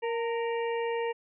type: harmonic tone with a mistuned harmonic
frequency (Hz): 466.2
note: A#4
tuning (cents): 0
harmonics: 1 / 2 / 4 / 5 / 6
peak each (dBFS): -29 / -35 / -41 / -43 / -45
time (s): 0.02-1.13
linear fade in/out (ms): 20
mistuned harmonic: 2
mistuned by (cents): -37
effects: none